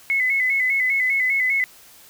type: tone with vibrato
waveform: sine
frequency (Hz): 2100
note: C7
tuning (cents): +6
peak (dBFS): -17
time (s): 0.1-1.64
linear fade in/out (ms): 0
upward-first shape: square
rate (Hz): 5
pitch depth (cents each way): 70
effects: white hiss -48 dBFS RMS until 2.09 s